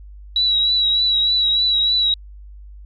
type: tone with vibrato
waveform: sine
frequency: 3899 Hz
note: B7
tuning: 23 cents flat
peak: -14 dBFS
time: 0.36-2.14 s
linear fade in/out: 2 ms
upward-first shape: triangle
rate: 3.3 Hz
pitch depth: 40 cents each way
effects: added 50 Hz sine -36 dBFS peak until 2.85 s